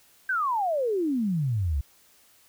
sine exponential sweep, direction down, 1600 to 64.7 Hz, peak -23 dBFS, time 0.29-1.81 s, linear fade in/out 5 ms, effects white hiss -59 dBFS RMS until 2.48 s

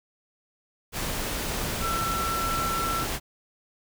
sine tone in noise, 1341 Hz, E6, 29 cents sharp, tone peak -27 dBFS, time 1.8-3.06 s, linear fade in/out 50 ms, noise pink, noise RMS -30 dBFS, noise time 0.92-3.2 s, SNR 0 dB, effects none

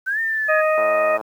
sine linear two-way sweep, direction up then down, 1500 to 1822 to 1676 Hz, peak -19 dBFS, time 0.06-0.62 s, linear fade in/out 20 ms, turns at 0.2 s
harmonic tone, 622.3 Hz, D#5, in tune, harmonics 1 / 2 / 3 / 4, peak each -16 / -22 / -26 / -28 dBFS, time 0.48-1.18 s, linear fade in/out 20 ms
click train, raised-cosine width 1 ms, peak -14 dBFS, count 48, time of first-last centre 0.78-1.211 s, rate 109 Hz
effects high-pass 400 Hz 12 dB/octave + 8-bit

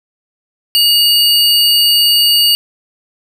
square tone pair together, 2878 / 4569 Hz, F#7 / D8, -49 / -48 cents, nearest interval minor sixth, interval 801 cents, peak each -11 dBFS, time 0.75-2.55 s, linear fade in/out 0 ms, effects none

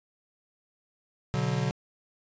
square chord, B minor, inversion none, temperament equal with one note detuned, 123.47 / 144.06 / 185 Hz, B2 / D3 / F#3, 0 / -33 / 0 cents, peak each -31 / -30 / -33 dBFS, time 1.34-1.71 s, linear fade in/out 0 ms, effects resampled to 16000 Hz

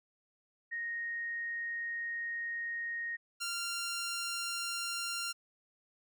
sine / 10% pulse tone pair in turn, 1864.7 / 1385.7 Hz, A#6 / F6, 0 / -14 cents, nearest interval perfect fourth, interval 514 cents, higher first, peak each -35 / -27 dBFS, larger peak second, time 0.71-3.17 / 3.4-5.33 s, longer first, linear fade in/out 20 ms, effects none

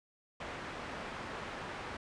white low-pass noise, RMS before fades -43 dBFS, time 0.4-1.97 s, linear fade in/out 5 ms, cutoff 1600 Hz, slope 12 dB/octave, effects resampled to 22050 Hz

